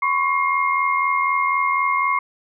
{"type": "tone cluster", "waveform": "sine", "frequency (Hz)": [1021, 1105, 2131], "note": ["C6", "C#6", "C7"], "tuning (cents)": [-43, -6, 31], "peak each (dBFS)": [-24, -19, -22], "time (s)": [0.02, 2.19], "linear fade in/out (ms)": 5, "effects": []}